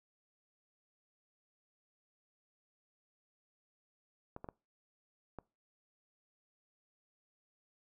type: clicks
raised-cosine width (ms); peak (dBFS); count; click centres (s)
1; -30; 4; 4.364 / 4.444 / 4.488 / 5.387
effects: noise-tail reverb RT60 0.3 s tail -24 dB re dry